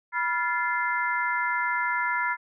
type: harmonic tone with a mistuned harmonic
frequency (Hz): 347.1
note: F4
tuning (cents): -11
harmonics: 3 / 4 / 5 / 6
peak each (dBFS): -28 / -29 / -30 / -31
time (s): 0.12-2.37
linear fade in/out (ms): 50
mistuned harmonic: 3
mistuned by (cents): -110
effects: none